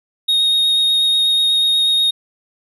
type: tone with vibrato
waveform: triangle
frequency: 3729 Hz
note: A#7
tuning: in tune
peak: -11 dBFS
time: 0.28-2.11 s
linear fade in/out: 10 ms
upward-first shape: sine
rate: 8.2 Hz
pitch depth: 10 cents each way
effects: none